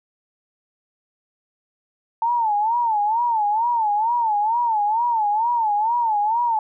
sine tone with vibrato, 890 Hz, A5, 20 cents sharp, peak -17 dBFS, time 2.22-6.59 s, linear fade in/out 2 ms, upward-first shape sine, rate 2.2 Hz, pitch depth 140 cents each way, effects none

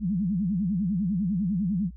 sine tone with vibrato, 190 Hz, F#3, 46 cents sharp, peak -23 dBFS, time 0-1.91 s, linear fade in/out 50 ms, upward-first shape sine, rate 10 Hz, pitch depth 230 cents each way, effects added 60 Hz sine -41 dBFS peak until 1.96 s

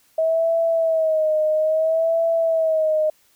sine tone with vibrato, 640 Hz, D#5, 49 cents sharp, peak -16 dBFS, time 0.18-3.1 s, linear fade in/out 5 ms, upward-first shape sine, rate 0.6 Hz, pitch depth 61 cents each way, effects white hiss -59 dBFS RMS until 3.35 s

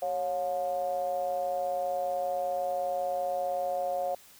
triangle ring-modulated tone, 82.6 Hz, E2, 4 cents sharp, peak -23 dBFS, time 0.02-4.15 s, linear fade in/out 5 ms, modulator 633 Hz, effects white hiss -55 dBFS RMS until 4.39 s

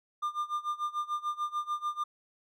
triangle tone with tremolo, 1200 Hz, D6, 37 cents sharp, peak -26 dBFS, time 0.22-2.04 s, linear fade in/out 10 ms, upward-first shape sine, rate 6.8 Hz, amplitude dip 90%, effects none

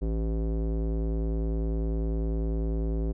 square tone with low-pass filter, 55 Hz, A1, in tune, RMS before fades -28 dBFS, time 0.01-3.13 s, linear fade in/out 20 ms, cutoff 410 Hz, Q 1.9, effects none

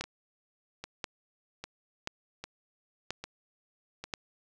two click trains, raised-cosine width 0.2 ms, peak -22 / -16 dBFS, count 6 / 5, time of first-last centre 0.04-4.04 / 0.01-4.138 s, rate 1.25 / 0.969 Hz, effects none

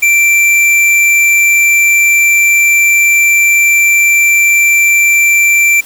sine tone with tanh clipping, 2349 Hz, D7, in tune, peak -7 dBFS, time 0.02-5.81 s, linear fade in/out 10 ms, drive 15 dB, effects white hiss -34 dBFS RMS until 5.85 s

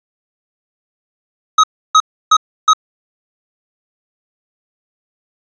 square tone bursts, 1268 Hz, D#6, 32 cents sharp, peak -6 dBFS, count 4, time 1.58-2.734 s, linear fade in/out 5 ms, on 56 ms, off 310 ms, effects resampled to 16000 Hz

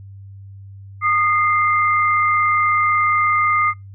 sine tone pair together, 1228.5 / 2094 Hz, D#6 / C7, -22 / +1 cents, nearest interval major sixth, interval 923 cents, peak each -15 / -19 dBFS, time 1.01-3.74 s, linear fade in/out 50 ms, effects noise-tail reverb RT60 0.2 s tail -25 dB re dry + added 98 Hz sine -35 dBFS peak until 3.94 s

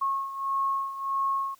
sine beating tone pair, 1090 / 1091.6 Hz, C#6 / C#6, -29 / -27 cents, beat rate 1.6 Hz, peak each -27 / -32 dBFS, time 0.01-1.55 s, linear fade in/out 10 ms, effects white hiss -61 dBFS RMS until 1.59 s

